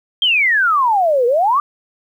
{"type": "exponential two-way sweep", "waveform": "sine", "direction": "down then up", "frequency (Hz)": [3246, 463.8, 1216], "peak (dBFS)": -11, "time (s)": [0.22, 1.6], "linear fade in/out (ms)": 2, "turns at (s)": 1.26, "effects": ["8-bit"]}